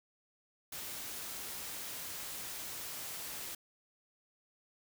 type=noise; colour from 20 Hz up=white; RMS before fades=-43 dBFS; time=0.72-3.55 s; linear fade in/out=5 ms; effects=none